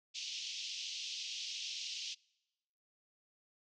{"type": "band-pass noise", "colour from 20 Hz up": "pink", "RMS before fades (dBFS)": -43, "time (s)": [0.14, 2.15], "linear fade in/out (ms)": 20, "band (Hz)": [2700, 6200], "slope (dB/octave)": 48, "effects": ["noise-tail reverb RT60 1.0 s tail -26 dB re dry"]}